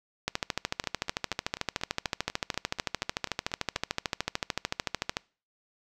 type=two click trains; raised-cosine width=0.2 ms; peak=-20 / -10 dBFS; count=13 / 67; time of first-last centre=0.84-3.76 / 0.28-5.169 s; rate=4.11 / 13.5 Hz; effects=noise-tail reverb RT60 0.4 s tail -25 dB re dry